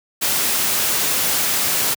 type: noise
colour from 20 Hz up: white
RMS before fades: -19 dBFS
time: 0.21-1.95 s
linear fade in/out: 20 ms
effects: high-pass 100 Hz 12 dB/octave